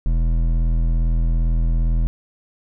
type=tone with hard clipping; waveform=sine; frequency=41.21 Hz; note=E1; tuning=in tune; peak=-17 dBFS; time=0.06-2.07 s; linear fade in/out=0 ms; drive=10 dB; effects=none